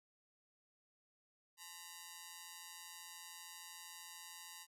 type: ring-modulated tone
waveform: 5% pulse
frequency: 953 Hz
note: A#5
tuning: 38 cents sharp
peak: -36 dBFS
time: 1.57-4.67 s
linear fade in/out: 50 ms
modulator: 86.5 Hz
effects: none